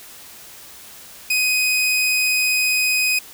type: tone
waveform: sawtooth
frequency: 2505 Hz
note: D#7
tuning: 11 cents sharp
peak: -13 dBFS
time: 1.3-3.19 s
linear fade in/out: 5 ms
effects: white hiss -41 dBFS RMS until 3.33 s